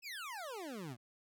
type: exponential sweep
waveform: 25% pulse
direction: down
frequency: 2691 to 110 Hz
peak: -39 dBFS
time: 0.02-0.97 s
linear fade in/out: 50 ms
effects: none